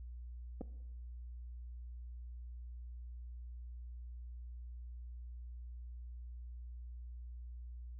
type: clicks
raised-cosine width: 2 ms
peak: -30 dBFS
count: 2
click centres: 0.61 / 0.614 s
effects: noise-tail reverb RT60 1.0 s tail -17 dB re dry + added 60 Hz sine -45 dBFS peak until 7.99 s